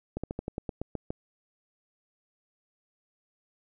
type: slowing click train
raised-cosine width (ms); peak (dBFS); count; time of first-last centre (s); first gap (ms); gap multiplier
2; -19; 10; 0.17-1.105; 66; 1.11
effects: none